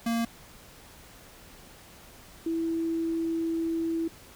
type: tone pair in turn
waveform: square / sine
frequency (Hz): 231 / 329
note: A#3 / E4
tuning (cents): -16 / -3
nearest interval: tritone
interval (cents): 613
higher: second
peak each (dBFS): -26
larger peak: neither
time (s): 0.06-0.25 / 2.46-4.08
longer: second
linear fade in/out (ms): 5
effects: pink hiss -51 dBFS RMS until 4.35 s